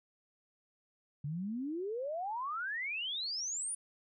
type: exponential sweep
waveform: sine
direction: up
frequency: 138.59 to 9900 Hz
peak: -35 dBFS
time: 1.24-3.75 s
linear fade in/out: 5 ms
effects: none